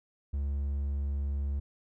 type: tone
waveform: triangle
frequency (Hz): 70.3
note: C#2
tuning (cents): +25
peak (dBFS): -27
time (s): 0.33-1.6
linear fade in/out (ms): 10
effects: none